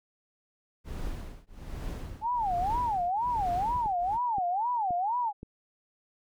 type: noise with tremolo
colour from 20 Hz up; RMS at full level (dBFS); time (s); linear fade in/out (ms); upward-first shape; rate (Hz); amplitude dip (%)
brown; -34; 0.84-4.19; 50; triangle; 1.2; 100
type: tone with vibrato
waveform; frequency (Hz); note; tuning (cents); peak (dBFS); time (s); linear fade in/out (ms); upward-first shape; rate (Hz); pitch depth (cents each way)
sine; 830.6; G#5; 0; -26; 2.21-5.33; 50; sine; 2.1; 300
type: click train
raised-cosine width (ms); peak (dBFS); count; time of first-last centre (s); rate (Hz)
3; -28; 4; 3.86-5.431; 1.91
effects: none